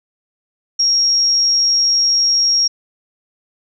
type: tone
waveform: sine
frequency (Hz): 5588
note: F8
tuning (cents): 0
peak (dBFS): -11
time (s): 0.79-2.68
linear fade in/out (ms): 10
effects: none